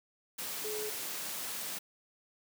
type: tone in noise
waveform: sine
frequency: 425.9 Hz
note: G#4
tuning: 44 cents sharp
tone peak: -37 dBFS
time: 0.64-0.9 s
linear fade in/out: 10 ms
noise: white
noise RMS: -39 dBFS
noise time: 0.38-1.79 s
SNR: -1 dB
effects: high-pass 150 Hz 12 dB/octave